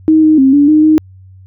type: tone with pitch steps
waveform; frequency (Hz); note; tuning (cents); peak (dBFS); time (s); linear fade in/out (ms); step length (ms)
sine; 314.8 / 310.7 / 266.9 / 287.7 / 306.9 / 311.1; D#4 / D#4 / C4 / D4 / D#4 / D#4; +20 / -2 / +35 / -36 / -24 / 0; -4; 0.08-0.98; 0; 150
effects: added 94 Hz sine -35 dBFS peak until 1.46 s